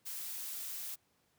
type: noise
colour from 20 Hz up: blue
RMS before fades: -42 dBFS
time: 0.05-0.96 s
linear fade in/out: 20 ms
effects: pink hiss -74 dBFS RMS until 1.38 s + high-pass 80 Hz 12 dB/octave